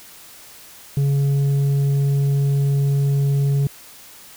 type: tone with tanh clipping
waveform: triangle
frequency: 139.8 Hz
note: C#3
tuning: 15 cents sharp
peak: -16 dBFS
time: 0.97-3.67 s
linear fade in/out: 2 ms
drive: 9 dB
effects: white hiss -43 dBFS RMS until 4.36 s